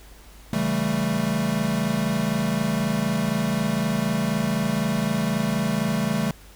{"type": "chord", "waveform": "square", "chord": "A dominant seventh", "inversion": "first", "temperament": "equal with one note detuned", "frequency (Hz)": [137.95, 164.81, 196, 220], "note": ["C#3", "E3", "G3", "A3"], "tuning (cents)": [-8, 0, 0, 0], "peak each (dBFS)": [-31, -29, -27, -26], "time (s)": [0.53, 6.31], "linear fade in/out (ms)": 2, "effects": ["added 50 Hz sine -46 dBFS peak until 6.55 s", "pink hiss -50 dBFS RMS until 6.55 s"]}